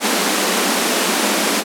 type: high-pass noise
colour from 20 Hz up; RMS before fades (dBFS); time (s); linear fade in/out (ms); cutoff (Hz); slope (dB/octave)
pink; -17; 0-1.64; 50; 190; 96
effects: low-pass 12000 Hz 12 dB/octave